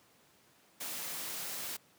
white noise, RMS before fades -40 dBFS, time 0.8-1.77 s, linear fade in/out 10 ms, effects pink hiss -65 dBFS RMS until 1.98 s + high-pass 150 Hz 12 dB/octave

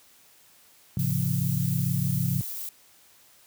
sine chord, A augmented, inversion none, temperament equal with one note detuned, 110 / 136.6 / 174.61 Hz, A2 / C#3 / E#3, 0 / -25 / 0 cents, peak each -30 / -26 / -28 dBFS, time 0.97-2.41 s, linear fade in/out 0 ms
violet noise, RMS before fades -35 dBFS, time 0.99-2.69 s, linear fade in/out 2 ms
effects white hiss -57 dBFS RMS until 3.46 s + high-pass 60 Hz 12 dB/octave

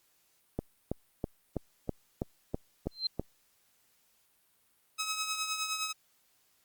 click train, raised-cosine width 2 ms, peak -18 dBFS, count 9, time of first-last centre 0.59-3.196 s, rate 3.07 Hz
sine tone with exponential growth, 4129 Hz, C8, 24 cents flat, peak -25 dBFS, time 2.91-3.07 s, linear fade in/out 5 ms, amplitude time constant 34 ms
10% pulse tone with tremolo, 1279 Hz, D#6, 47 cents sharp, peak -22 dBFS, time 4.98-5.93 s, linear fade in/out 20 ms, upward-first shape triangle, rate 9.7 Hz, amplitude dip 60%
effects white hiss -70 dBFS RMS until 6.64 s + Opus 48 kbps

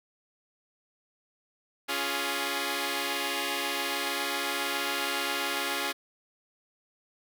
5% pulse chord, Db major, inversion none, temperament equal with one note detuned, 279.3 / 349.2 / 415.3 Hz, Db4 / F4 / Ab4, +13 / 0 / 0 cents, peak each -22 dBFS, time 1.88-5.93 s, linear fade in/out 20 ms, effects none

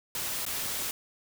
white noise with dropouts, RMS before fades -33 dBFS, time 0.15-0.91 s, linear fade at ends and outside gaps 1 ms, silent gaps 0.452-0.464 s, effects none

